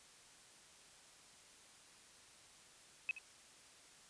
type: tone with echo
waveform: sine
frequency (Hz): 2560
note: D#7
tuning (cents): +49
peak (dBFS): -34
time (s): 3.09-3.11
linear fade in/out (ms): 0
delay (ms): 74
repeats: 1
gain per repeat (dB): -13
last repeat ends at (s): 3.184
effects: white hiss -62 dBFS RMS until 4.09 s + resampled to 22050 Hz